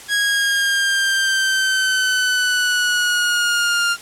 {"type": "exponential sweep", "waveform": "sawtooth", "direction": "down", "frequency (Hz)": [1656, 1396.9], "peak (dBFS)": -12, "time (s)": [0.08, 3.97], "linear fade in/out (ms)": 50, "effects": ["white hiss -38 dBFS RMS until 4.01 s", "low-pass 10000 Hz 12 dB/octave"]}